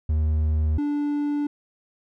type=tone pair in turn; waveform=triangle; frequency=77.3 / 291.8 Hz; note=D#2 / D4; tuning=-11 / -11 cents; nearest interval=octave + major seventh; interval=2300 cents; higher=second; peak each=-17 / -20 dBFS; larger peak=first; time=0.09-0.78 / 0.78-1.47 s; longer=neither; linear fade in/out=5 ms; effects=none